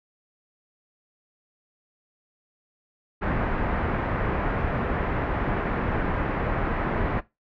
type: low-pass noise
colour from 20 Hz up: pink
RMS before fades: -26 dBFS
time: 3.21-7.21 s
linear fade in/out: 20 ms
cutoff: 1900 Hz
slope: 24 dB/octave
effects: noise-tail reverb RT60 0.2 s tail -18 dB re dry